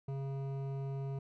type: tone with hard clipping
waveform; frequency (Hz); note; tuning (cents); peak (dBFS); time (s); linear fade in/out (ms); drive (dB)
sine; 136.7; C#3; -24; -38; 0.08-1.19; 5; 12
effects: none